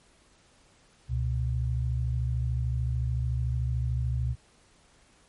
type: tone pair together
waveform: sine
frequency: 68.53 / 122.1 Hz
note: C#2 / B2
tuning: -19 / -19 cents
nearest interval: minor seventh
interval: 1000 cents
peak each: -28 dBFS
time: 1.08-4.36 s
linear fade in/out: 50 ms
effects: pink hiss -61 dBFS RMS until 5.28 s + MP3 48 kbps